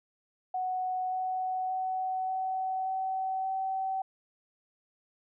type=tone with pitch steps; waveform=sine; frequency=741 / 745.7 / 750.5 / 755.3 / 760.1 / 764.9 Hz; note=F#5 / F#5 / F#5 / F#5 / F#5 / G5; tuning=+2 / +13 / +24 / +35 / +46 / -43 cents; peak=-29 dBFS; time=0.54-4.02 s; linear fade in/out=5 ms; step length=580 ms; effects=none